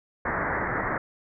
white low-pass noise, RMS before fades -28 dBFS, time 0.25-0.98 s, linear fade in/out 5 ms, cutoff 2000 Hz, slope 96 dB/octave, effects none

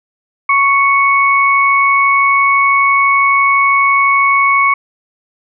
sine tone pair together, 1108.7 / 2217 Hz, C#6 / C#7, 0 / 0 cents, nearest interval octave, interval 1200 cents, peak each -10 / -11 dBFS, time 0.49-4.74 s, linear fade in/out 5 ms, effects none

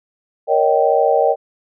sine chord, Eb dominant seventh, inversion second, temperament just, 466.7 / 560 / 622.3 / 777.8 Hz, Bb4 / Db5 / Eb5 / G5, +2 / +18 / 0 / -14 cents, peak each -17 dBFS, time 0.47-1.36 s, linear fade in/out 50 ms, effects none

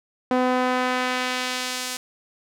sawtooth tone with band-pass filter sweep, 252.8 Hz, B3, 41 cents sharp, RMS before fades -24 dBFS, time 0.31-1.97 s, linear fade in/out 2 ms, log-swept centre 610 to 7400 Hz, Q 0.7, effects none

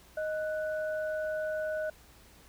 sine tone pair together, 622.3 / 1482.4 Hz, D#5 / F#6, 0 / +3 cents, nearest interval octave + minor third, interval 1503 cents, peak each -31 / -39 dBFS, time 0.17-1.9 s, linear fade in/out 5 ms, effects added 60 Hz sine -61 dBFS peak until 2.48 s + pink hiss -58 dBFS RMS until 2.48 s

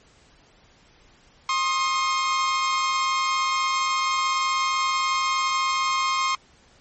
sawtooth tone pair together, 1064.8 / 1244.5 Hz, C6 / D#6, +30 / 0 cents, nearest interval minor third, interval 270 cents, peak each -18 / -24 dBFS, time 1.49-6.35 s, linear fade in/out 2 ms, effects pink hiss -56 dBFS RMS until 6.8 s + MP3 32 kbps

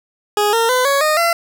20% pulse tone with pitch steps, 415.3 / 458.2 / 505.4 / 557.6 / 615.1 / 678.6 Hz, G#4 / A#4 / B4 / C#5 / D#5 / F5, 0 / -30 / +40 / +10 / -20 / -50 cents, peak -8 dBFS, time 0.37-1.33 s, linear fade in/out 2 ms, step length 160 ms, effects none

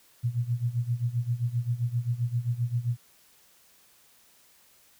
sine tone with tremolo, 120 Hz, B2, 49 cents flat, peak -22 dBFS, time 0.23-2.97 s, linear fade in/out 20 ms, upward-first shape sine, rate 7.6 Hz, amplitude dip 85%, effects white hiss -60 dBFS RMS until 4.99 s

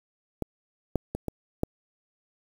clicks, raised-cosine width 2 ms, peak -15 / -10 / -17 / -17 / -11 dBFS, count 5, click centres 0.423 / 0.957 / 1.15 / 1.283 / 1.634 s, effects 7-bit

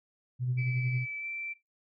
sine tone with tremolo, 125.3 Hz, B2, 25 cents sharp, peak -25 dBFS, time 0.39-1.06 s, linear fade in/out 50 ms, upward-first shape sine, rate 11 Hz, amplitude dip 45%
sine tone with pitch glide, 2309 to 2339 Hz, D7 to D7, -30 to -8 cents, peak -35 dBFS, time 0.57-1.54 s, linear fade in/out 20 ms, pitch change +22 cents, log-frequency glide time 1.18-1.26 s
effects noise-tail reverb RT60 0.2 s tail -18 dB re dry + tanh soft clip ceiling -21 dBFS

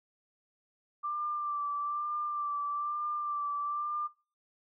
sine tone with vibrato, 1179 Hz, D6, 6 cents sharp, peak -31 dBFS, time 1.03-4.08 s, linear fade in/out 20 ms, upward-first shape sine, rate 1.1 Hz, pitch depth 28 cents each way, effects noise-tail reverb RT60 0.4 s tail -23 dB re dry

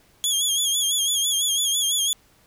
20% pulse tone with vibrato, 3322 Hz, G#7, in tune, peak -14 dBFS, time 0.24-2.13 s, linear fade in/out 0 ms, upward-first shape sine, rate 6 Hz, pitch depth 73 cents each way, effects pink hiss -58 dBFS RMS until 2.46 s

